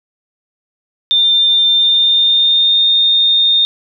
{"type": "tone with pitch glide", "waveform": "sine", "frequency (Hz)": [3597, 3656], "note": ["A7", "A#7"], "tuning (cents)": [37, -34], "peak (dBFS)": -8, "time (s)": [1.11, 3.65], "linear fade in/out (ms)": 0, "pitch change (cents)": 29, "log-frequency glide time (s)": [1.66, 2.85], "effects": []}